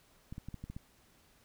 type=clicks; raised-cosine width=5 ms; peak=-30 dBFS; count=7; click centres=0.325 / 0.381 / 0.486 / 0.543 / 0.64 / 0.7 / 0.765 s; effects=pink hiss -66 dBFS RMS until 1.44 s